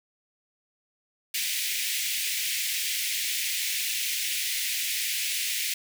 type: high-pass noise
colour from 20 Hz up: pink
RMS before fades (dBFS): -29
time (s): 1.34-5.74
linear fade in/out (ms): 5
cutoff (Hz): 2000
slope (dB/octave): 48
effects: none